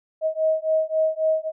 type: beating tone pair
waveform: sine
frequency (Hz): 631 / 634.7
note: D#5 / D#5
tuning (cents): +24 / +34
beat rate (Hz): 3.7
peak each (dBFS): -22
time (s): 0.21-1.52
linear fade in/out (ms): 50
effects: none